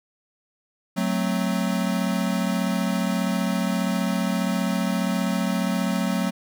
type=chord; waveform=square; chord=F# diminished; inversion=none; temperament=equal; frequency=185 / 220 / 261.6 Hz; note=F#3 / A3 / C4; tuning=0 / 0 / 0 cents; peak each=-25 / -27 / -30 dBFS; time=0.96-6.31 s; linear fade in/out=20 ms; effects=none